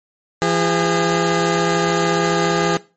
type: tone pair together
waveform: 15% pulse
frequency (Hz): 169.62 / 406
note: E3 / G#4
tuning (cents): +50 / -39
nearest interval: octave + minor third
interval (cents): 1511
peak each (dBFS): -12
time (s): 0.42-2.77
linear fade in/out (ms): 0
effects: noise-tail reverb RT60 0.3 s tail -19 dB re dry + MP3 32 kbps